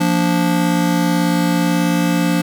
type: chord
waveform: square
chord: Bb major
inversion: second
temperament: just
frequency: 174.81 / 233.1 / 291.4 Hz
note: F3 / Bb3 / D4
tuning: +2 / 0 / -13 cents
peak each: -17 / -23 / -19 dBFS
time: 0-2.42 s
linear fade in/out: 10 ms
effects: none